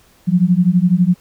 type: beating tone pair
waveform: sine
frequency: 173 / 185 Hz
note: F3 / F#3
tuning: -16 / 0 cents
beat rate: 12 Hz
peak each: -13 dBFS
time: 0.27-1.15 s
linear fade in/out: 20 ms
effects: pink hiss -52 dBFS RMS until 1.2 s